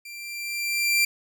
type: tone with level ramp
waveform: sawtooth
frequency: 2363 Hz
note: D7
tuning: 10 cents sharp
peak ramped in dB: -35 to -14 dBFS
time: 0.05-1.05 s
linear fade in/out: 5 ms
effects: none